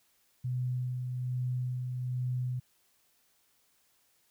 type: tone with tremolo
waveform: sine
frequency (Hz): 125.7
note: B2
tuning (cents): +31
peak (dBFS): -29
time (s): 0.44-2.6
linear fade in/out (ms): 10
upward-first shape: sine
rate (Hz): 1.2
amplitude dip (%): 35
effects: white hiss -70 dBFS RMS until 4.3 s